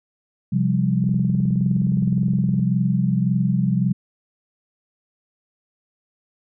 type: chord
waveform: sine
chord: C suspended fourth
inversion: none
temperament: just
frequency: 130.81 / 174.42 / 196.22 Hz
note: C3 / F3 / G3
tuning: 0 / -2 / +2 cents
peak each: -21 dBFS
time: 0.52-3.93 s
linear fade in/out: 10 ms
type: click train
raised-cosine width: 3 ms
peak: -24 dBFS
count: 31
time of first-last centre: 1.04-2.594 s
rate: 19.3 Hz
effects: none